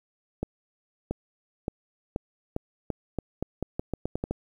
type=accelerating click train; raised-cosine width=2 ms; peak=-15 dBFS; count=15; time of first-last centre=0.43-4.31 s; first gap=680 ms; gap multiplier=0.84; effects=9-bit